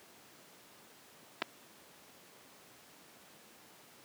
clicks, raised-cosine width 0.3 ms, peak -16 dBFS, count 2, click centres 1.42 / 1.423 s, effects pink hiss -58 dBFS RMS until 4.04 s + high-pass 200 Hz 12 dB/octave

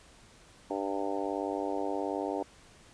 harmonic tone with a mistuned harmonic, 98.7 Hz, G2, 12 cents sharp, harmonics 3 / 4 / 5 / 6 / 7 / 8 / 9, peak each -36 / -37 / -38 / -39 / -39 / -40 / -41 dBFS, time 0.7-2.43 s, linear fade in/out 5 ms, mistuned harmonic 9, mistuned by +32 cents, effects pink hiss -57 dBFS RMS until 2.93 s + resampled to 22050 Hz

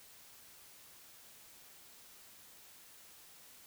silence, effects white hiss -58 dBFS RMS until 3.66 s

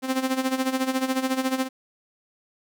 sawtooth tone with tremolo, 261.6 Hz, C4, in tune, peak -16 dBFS, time 0.02-1.69 s, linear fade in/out 50 ms, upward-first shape sine, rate 14 Hz, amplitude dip 75%, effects none

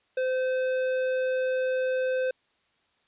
sine tone with tanh clipping, 515 Hz, C5, 28 cents flat, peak -26 dBFS, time 0.17-2.31 s, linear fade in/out 5 ms, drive 12 dB, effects white hiss -69 dBFS RMS until 3.07 s + resampled to 8000 Hz

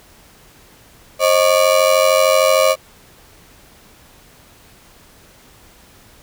35% pulse ring-modulated tone, 578 Hz, D5, 28 cents flat, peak -6 dBFS, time 1.19-2.76 s, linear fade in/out 50 ms, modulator 46.6 Hz, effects pink hiss -47 dBFS RMS until 6.22 s

